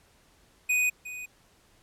square tone with echo, 2489 Hz, D#7, in tune, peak -23 dBFS, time 0.69-0.9 s, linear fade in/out 10 ms, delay 360 ms, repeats 1, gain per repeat -14 dB, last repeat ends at 1.26 s, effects pink hiss -62 dBFS RMS until 1.82 s + low-pass 12000 Hz 12 dB/octave

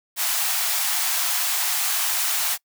white high-pass noise, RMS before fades -23 dBFS, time 0.16-2.58 s, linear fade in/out 50 ms, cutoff 650 Hz, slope 96 dB/octave, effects noise-tail reverb RT60 0.1 s tail -24 dB re dry

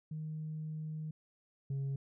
sine tone pair in turn, 155.56 / 137.15 Hz, D#3 / C#3, 0 / -18 cents, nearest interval major second, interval 218 cents, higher first, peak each -37 / -31 dBFS, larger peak second, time 0.11-1.11 / 1.7-1.96 s, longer first, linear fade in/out 5 ms, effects tanh soft clip ceiling -33 dBFS

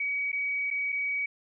sine tone with dropouts, 2265 Hz, C#7, 37 cents sharp, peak -27 dBFS, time 0-1.26 s, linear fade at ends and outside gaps 5 ms, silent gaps 0.318-0.328 / 0.704-0.71 / 0.922-0.925 s, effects none

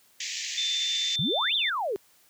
white band-pass noise, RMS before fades -34 dBFS, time 0.2-1.16 s, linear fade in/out 5 ms, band 1800 to 7200 Hz, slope 96 dB/octave
sine tone, 3554 Hz, A7, 17 cents sharp, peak -26 dBFS, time 0.57-1.7 s, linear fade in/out 10 ms
sine exponential two-way sweep, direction up then down, 123.47 to 3852 to 369.7 Hz, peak -26 dBFS, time 1.19-1.96 s, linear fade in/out 0 ms, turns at 1.55 s
effects white hiss -61 dBFS RMS until 2.29 s + high-pass 80 Hz 12 dB/octave

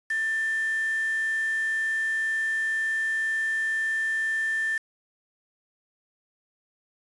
sine tone with quantisation, 1779 Hz, A6, 19 cents sharp, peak -24 dBFS, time 0.1-4.78 s, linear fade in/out 5 ms, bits 6, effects resampled to 24000 Hz

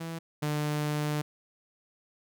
sawtooth tone pair in turn, 164.81 / 149.46 Hz, E3 / D3, 0 / +31 cents, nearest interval major second, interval 169 cents, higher first, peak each -31 / -24 dBFS, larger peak second, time 0-0.19 / 0.42-1.22 s, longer second, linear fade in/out 10 ms, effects none

